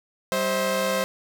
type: tone cluster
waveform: sawtooth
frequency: 193.7 / 526 / 645 Hz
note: G3 / C5 / E5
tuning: -20 / +9 / -38 cents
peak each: -26 / -20 / -25 dBFS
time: 0.32-1.04 s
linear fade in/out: 0 ms
effects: none